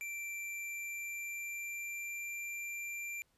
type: tone with pitch glide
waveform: square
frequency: 2349 to 2365 Hz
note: D7 to D7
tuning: 0 to +12 cents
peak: -40 dBFS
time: 0.01-3.22 s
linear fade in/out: 0 ms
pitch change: +12 cents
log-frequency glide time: 0.35-2.29 s
effects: pink hiss -75 dBFS RMS until 3.37 s + resampled to 32000 Hz